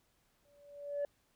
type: tone with exponential growth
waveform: sine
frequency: 575 Hz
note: D5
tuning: 37 cents flat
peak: -29 dBFS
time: 0.45-1.05 s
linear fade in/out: 2 ms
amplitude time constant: 130 ms
effects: tanh soft clip ceiling -30 dBFS + pink hiss -74 dBFS RMS until 1.35 s